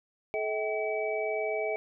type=tone cluster; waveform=sine; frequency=430.5 / 643 / 771 / 2287 Hz; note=A4 / E5 / G5 / D7; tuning=-38 / -43 / -29 / -47 cents; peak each=-32 / -32 / -38 / -36 dBFS; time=0.34-1.76 s; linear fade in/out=0 ms; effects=none